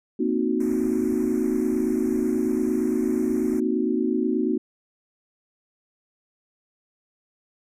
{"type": "chord", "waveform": "sine", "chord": "C half-diminished seventh", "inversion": "third", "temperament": "equal", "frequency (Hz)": [233.1, 261.6, 311.1, 370], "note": ["Bb3", "C4", "Eb4", "Gb4"], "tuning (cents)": [0, 0, 0, 0], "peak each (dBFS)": -26, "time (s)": [0.19, 4.58], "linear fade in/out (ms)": 10}
{"type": "band-stop noise", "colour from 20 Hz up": "pink", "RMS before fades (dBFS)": -43, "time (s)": [0.6, 3.6], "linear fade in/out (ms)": 5, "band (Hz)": [2400, 5500], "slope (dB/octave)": 96}
{"effects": ["resampled to 32000 Hz"]}